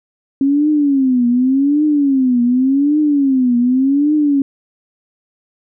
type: tone with vibrato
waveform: sine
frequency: 270 Hz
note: C#4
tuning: 45 cents flat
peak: -10 dBFS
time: 0.41-4.42 s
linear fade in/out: 2 ms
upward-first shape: triangle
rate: 0.87 Hz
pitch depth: 220 cents each way
effects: none